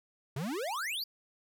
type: exponential sweep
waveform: square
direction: up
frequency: 123.47 to 4940 Hz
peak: -34 dBFS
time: 0.36-1.04 s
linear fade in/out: 5 ms
effects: none